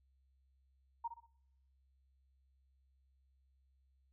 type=tone with echo; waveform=sine; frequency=932.3 Hz; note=A#5; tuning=in tune; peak=-36 dBFS; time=1.04-1.08 s; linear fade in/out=10 ms; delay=62 ms; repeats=3; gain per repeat=-9 dB; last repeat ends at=1.266 s; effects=noise-tail reverb RT60 0.9 s tail -26 dB re dry + added 66 Hz sine -70 dBFS peak until 4.12 s